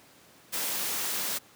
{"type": "noise with amplitude modulation", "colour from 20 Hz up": "white", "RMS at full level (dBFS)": -30, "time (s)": [0.52, 1.39], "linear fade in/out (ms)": 20, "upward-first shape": "sine", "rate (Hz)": 225, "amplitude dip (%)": 25, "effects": ["pink hiss -56 dBFS RMS until 1.55 s", "high-pass 150 Hz 12 dB/octave"]}